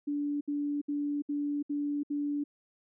sine tone bursts, 290 Hz, D4, 22 cents flat, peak -29 dBFS, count 6, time 0.07-2.44 s, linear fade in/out 10 ms, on 340 ms, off 66 ms, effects none

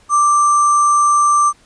sine tone with sample-and-hold, 1174.7 Hz, D6, in tune, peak -9 dBFS, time 0.09-1.53 s, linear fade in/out 50 ms, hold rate 7350 Hz, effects pink hiss -51 dBFS RMS until 1.65 s + resampled to 22050 Hz

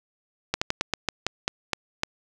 slowing click train, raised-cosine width 0.2 ms, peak -6 dBFS, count 10, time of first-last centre 0.54-2.034 s, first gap 75 ms, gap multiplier 1.19, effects 8-bit

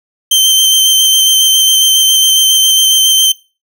sawtooth tone with vibrato, 3117 Hz, G7, 11 cents flat, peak -3 dBFS, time 0.31-3.32 s, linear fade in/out 5 ms, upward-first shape sine, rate 7.3 Hz, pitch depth 13 cents each way, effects noise-tail reverb RT60 0.3 s tail -19 dB re dry

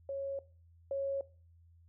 sine tone pair in turn, 550 / 550 Hz, C#5 / C#5, -14 / -14 cents, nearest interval unison, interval 0 cents, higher neither, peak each -35 / -32 dBFS, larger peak second, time 0.09-0.39 / 0.91-1.21 s, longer neither, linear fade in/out 2 ms, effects noise-tail reverb RT60 0.4 s tail -20 dB re dry + added 84 Hz sine -59 dBFS peak until 1.88 s

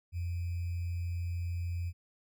sine tone with sample-and-hold, 86.7 Hz, F2, 12 cents flat, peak -32 dBFS, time 0.12-1.93 s, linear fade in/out 50 ms, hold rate 2450 Hz, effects none

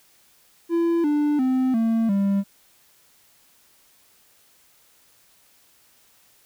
triangle tone with pitch steps, 337.2 / 295.3 / 258.5 / 226.4 / 198.2 Hz, E4 / D4 / C4 / A3 / G3, +39 / +10 / -21 / +50 / +19 cents, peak -16 dBFS, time 0.69-2.44 s, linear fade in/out 50 ms, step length 350 ms, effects white hiss -58 dBFS RMS until 6.45 s

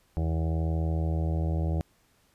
harmonic tone, 80.6 Hz, E2, 38 cents flat, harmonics 1 / 2 / 4 / 5 / 6 / 7 / 8 / 9 / 10, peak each -26 / -31 / -38 / -43 / -45 / -42 / -48 / -44 / -51 dBFS, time 0.17-1.81 s, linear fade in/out 0 ms, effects pink hiss -66 dBFS RMS until 2.34 s + resampled to 32000 Hz

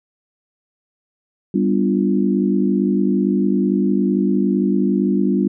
sine chord, G dominant seventh, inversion none, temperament equal, 196 / 246.9 / 293.7 / 349.2 Hz, G3 / B3 / D4 / F4, 0 / 0 / 0 / 0 cents, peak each -17 / -21 / -21 / -22 dBFS, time 1.54-5.48 s, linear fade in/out 5 ms, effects none

